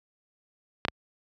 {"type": "clicks", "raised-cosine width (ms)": 0.3, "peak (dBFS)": -8, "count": 2, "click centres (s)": [0.851, 0.884], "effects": ["high-pass 60 Hz 12 dB/octave"]}